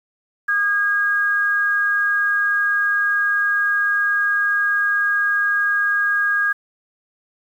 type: tone pair together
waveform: sine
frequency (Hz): 1223.4 / 1633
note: D#6 / G#6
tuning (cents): -30 / -30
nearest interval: perfect fourth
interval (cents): 500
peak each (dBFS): -25 / -16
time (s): 0.48-6.53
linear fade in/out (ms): 10
effects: 8-bit